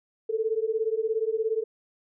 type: beating tone pair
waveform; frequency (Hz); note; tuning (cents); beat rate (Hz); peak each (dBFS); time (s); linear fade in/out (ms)
sine; 434.8 / 451.8; A4 / A4; -21 / +46; 17; -27; 0.29-1.64; 10
effects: none